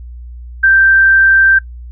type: tone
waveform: sine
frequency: 1568 Hz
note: G6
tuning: in tune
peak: -5 dBFS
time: 0.63-1.59 s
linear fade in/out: 10 ms
effects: noise-tail reverb RT60 0.1 s tail -19 dB re dry + added 60 Hz sine -27 dBFS peak until 1.91 s